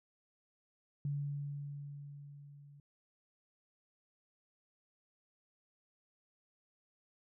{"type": "tone with level ramp", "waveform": "sine", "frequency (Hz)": 143.2, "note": "D3", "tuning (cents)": -43, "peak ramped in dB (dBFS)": [-33, -55], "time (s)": [1.05, 2.8], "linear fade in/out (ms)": 2, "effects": []}